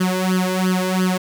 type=tone with flanger; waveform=sawtooth; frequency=185 Hz; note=F#3; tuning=in tune; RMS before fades=-19 dBFS; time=0-1.18 s; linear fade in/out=10 ms; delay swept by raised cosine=0.63 to 2.03 ms; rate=2.9 Hz; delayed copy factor=+0.9; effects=none

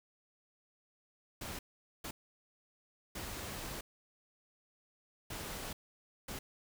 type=noise bursts at uneven times; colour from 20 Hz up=pink; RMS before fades=-43 dBFS; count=5; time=1.41-1.59 / 2.04-2.11 / 3.15-3.81 / 5.3-5.73 / 6.28-6.39 s; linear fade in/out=5 ms; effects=none

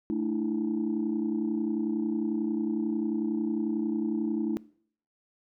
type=chord; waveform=sine; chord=A suspended fourth; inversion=none; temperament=equal with one note detuned; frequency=220 / 298.5 / 329.6 Hz; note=A3 / D4 / E4; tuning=0 / +28 / 0 cents; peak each=-30 dBFS; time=0.1-4.57 s; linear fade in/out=0 ms; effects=noise-tail reverb RT60 0.6 s tail -24 dB re dry + tanh soft clip ceiling -20 dBFS

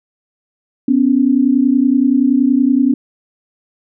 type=tone pair together; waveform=sine; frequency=250 / 280.6 Hz; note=B3 / C#4; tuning=+21 / +21 cents; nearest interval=major second; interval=200 cents; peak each=-12 dBFS; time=0.88-2.94 s; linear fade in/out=5 ms; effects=none

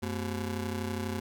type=ring-modulated tone; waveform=25% pulse; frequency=155.56 Hz; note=D#3; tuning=in tune; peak=-25 dBFS; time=0.02-1.2 s; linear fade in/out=10 ms; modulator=61.7 Hz; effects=none

